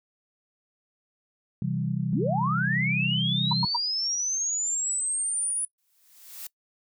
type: chord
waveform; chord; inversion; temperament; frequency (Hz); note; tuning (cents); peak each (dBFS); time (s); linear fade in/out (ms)
sine; C major; none; equal; 130.81 / 164.81 / 196; C3 / E3 / G3; 0 / 0 / 0; -29 / -29 / -31; 1.62-3.65; 2
type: linear sweep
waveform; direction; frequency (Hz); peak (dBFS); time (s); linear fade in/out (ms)
sine; up; 164.81 to 9870; -25; 2.13-5.65; 2
type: tone bursts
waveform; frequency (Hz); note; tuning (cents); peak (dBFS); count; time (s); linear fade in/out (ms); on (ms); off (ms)
sine; 953; A#5; +38; -23; 3; 3.51-3.765; 5; 21; 96
type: noise with exponential growth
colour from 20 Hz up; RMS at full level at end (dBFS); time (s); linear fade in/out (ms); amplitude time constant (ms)
blue; -36; 5.78-6.47; 5; 150
effects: noise-tail reverb RT60 0.1 s tail -22 dB re dry